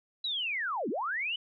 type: linear two-way sweep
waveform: sine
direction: down then up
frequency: 3997 to 196 to 3034 Hz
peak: -30 dBFS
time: 0.24-1.36 s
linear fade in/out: 5 ms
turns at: 0.89 s
effects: none